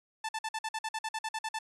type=tone bursts; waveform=sawtooth; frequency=880 Hz; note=A5; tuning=in tune; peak=-29 dBFS; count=14; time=0.24-1.589 s; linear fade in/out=5 ms; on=49 ms; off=51 ms; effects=resampled to 24000 Hz